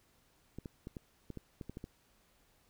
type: clicks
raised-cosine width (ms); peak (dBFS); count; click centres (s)
3; -30; 10; 0.586 / 0.658 / 0.871 / 0.968 / 1.303 / 1.373 / 1.612 / 1.696 / 1.771 / 1.841
effects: pink hiss -70 dBFS RMS until 2.69 s

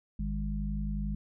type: harmonic tone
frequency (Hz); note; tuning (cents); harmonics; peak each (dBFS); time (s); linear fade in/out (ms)
51.3; G#1; -21; 1 / 3 / 4; -32 / -38 / -36; 0.19-1.15; 5
effects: none

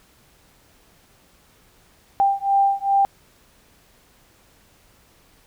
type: beating tone pair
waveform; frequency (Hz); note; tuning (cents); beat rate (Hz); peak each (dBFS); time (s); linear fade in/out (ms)
sine; 790 / 792.5; G5 / G5; +13 / +19; 2.5; -19; 2.2-3.05; 0
effects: pink hiss -56 dBFS RMS until 5.46 s

